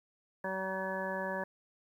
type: harmonic tone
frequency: 190 Hz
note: F#3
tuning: 46 cents sharp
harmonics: 1 / 2 / 3 / 4 / 5 / 6 / 8 / 9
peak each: -42 / -44 / -38 / -48 / -40 / -50 / -47 / -40 dBFS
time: 0.44-1.44 s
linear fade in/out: 5 ms
effects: 11-bit